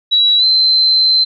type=tone with pitch glide; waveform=sine; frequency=3902 to 4089 Hz; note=B7 to C8; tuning=-22 to -41 cents; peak=-8 dBFS; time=0.11-1.25 s; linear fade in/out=20 ms; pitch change=+81 cents; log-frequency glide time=0.38-0.44 s; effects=none